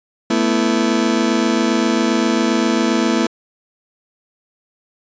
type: chord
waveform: 35% pulse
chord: A suspended second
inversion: none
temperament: just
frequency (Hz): 220 / 247.5 / 330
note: A3 / B3 / E4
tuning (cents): 0 / +4 / +2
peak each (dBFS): -17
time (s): 0.3-3.27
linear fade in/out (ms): 5
effects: resampled to 16000 Hz